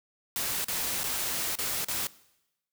white noise with dropouts, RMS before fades -31 dBFS, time 0.36-2.07 s, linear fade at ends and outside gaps 1 ms, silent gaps 0.645-0.683 / 1.034-1.04 / 1.554-1.587 / 1.846-1.884 s, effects noise-tail reverb RT60 0.9 s tail -20 dB re dry

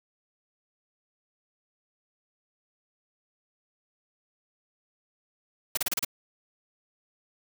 white noise bursts, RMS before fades -27 dBFS, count 6, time 5.75-6.048 s, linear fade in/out 5 ms, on 23 ms, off 32 ms, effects none

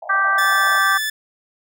pink band-pass noise, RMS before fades -34 dBFS, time 0.02-0.79 s, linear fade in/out 5 ms, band 600 to 880 Hz, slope 96 dB/octave
harmonic tone, 390.8 Hz, G4, 5 cents flat, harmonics 2 / 3 / 4 / 5, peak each -28 / -18 / -17 / -29 dBFS, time 0.09-0.98 s, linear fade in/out 10 ms
sawtooth tone, 1742 Hz, A6, 18 cents flat, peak -17 dBFS, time 0.38-1.1 s, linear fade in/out 5 ms
effects none

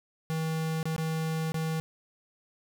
square tone with dropouts, 160 Hz, D#3, 49 cents sharp, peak -29 dBFS, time 0.3-1.8 s, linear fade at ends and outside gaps 0 ms, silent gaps 0.829-0.855 / 0.963-0.981 / 1.52-1.543 s, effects none

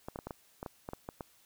clicks, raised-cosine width 1 ms, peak -25 dBFS, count 11, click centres 0.085 / 0.159 / 0.189 / 0.27 / 0.308 / 0.629 / 0.662 / 0.889 / 0.934 / 1.089 / 1.208 s, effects white hiss -65 dBFS RMS until 1.45 s

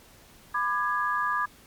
sine chord, G# diminished, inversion first, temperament just, 996.7 / 1196.1 / 1661.2 Hz, B5 / D6 / G#6, +16 / +31 / 0 cents, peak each -30 / -27 / -29 dBFS, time 0.54-1.46 s, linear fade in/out 10 ms, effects pink hiss -54 dBFS RMS until 1.66 s + MP3 96 kbps

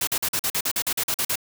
white noise bursts, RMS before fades -24 dBFS, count 13, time 0.01-1.357 s, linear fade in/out 5 ms, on 63 ms, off 44 ms, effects none

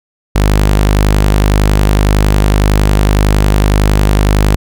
sawtooth tone, 50.9 Hz, G#1, 34 cents flat, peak -3 dBFS, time 0.35-4.56 s, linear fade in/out 10 ms, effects none

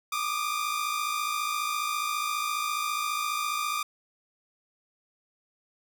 sawtooth tone pair together, 1174.7 / 1229.4 Hz, D6 / D#6, 0 / -21 cents, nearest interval minor second, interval 79 cents, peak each -27 dBFS, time 0.12-3.83 s, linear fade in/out 5 ms, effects none

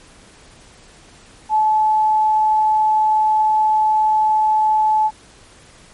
sine tone, 863 Hz, A5, 34 cents flat, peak -12 dBFS, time 1.49-5.11 s, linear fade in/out 50 ms, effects pink hiss -46 dBFS RMS until 5.93 s + MP3 48 kbps

